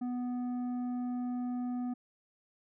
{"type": "tone with tanh clipping", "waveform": "triangle", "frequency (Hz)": 246.9, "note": "B3", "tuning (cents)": 0, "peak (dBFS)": -34, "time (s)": [0.01, 1.94], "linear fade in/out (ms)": 10, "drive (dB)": 12, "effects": []}